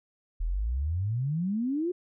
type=exponential sweep; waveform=sine; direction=up; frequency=38 to 370 Hz; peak=-26 dBFS; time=0.4-1.92 s; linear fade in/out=10 ms; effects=none